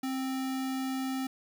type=tone with sample-and-hold; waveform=sine; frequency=263.9 Hz; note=C4; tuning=15 cents sharp; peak=-30 dBFS; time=0.03-1.27 s; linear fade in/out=5 ms; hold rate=1050 Hz; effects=none